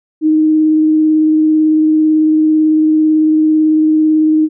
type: tone with vibrato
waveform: sine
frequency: 311.1 Hz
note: D#4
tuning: in tune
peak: -7 dBFS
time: 0.21-4.49 s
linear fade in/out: 50 ms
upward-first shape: sine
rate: 18 Hz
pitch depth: 12 cents each way
effects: none